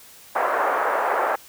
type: band-pass noise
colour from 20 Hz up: pink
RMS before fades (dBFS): -22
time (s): 0.35-1.36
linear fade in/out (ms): 10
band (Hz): 530 to 1500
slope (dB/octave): 24
effects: white hiss -47 dBFS RMS until 1.48 s